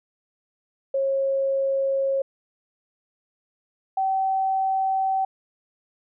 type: tone pair in turn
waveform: sine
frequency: 543 / 767.9 Hz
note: C#5 / G5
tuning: -36 / -36 cents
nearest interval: tritone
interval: 600 cents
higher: second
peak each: -20 dBFS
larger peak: neither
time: 0.94-2.22 / 3.97-5.25 s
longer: neither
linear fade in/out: 5 ms
effects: none